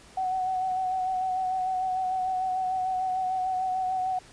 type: tone with vibrato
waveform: sine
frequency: 747 Hz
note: F#5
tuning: 16 cents sharp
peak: -25 dBFS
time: 0.17-4.19 s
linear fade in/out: 5 ms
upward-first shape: sine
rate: 6.7 Hz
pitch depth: 25 cents each way
effects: pink hiss -52 dBFS RMS until 4.32 s + resampled to 22050 Hz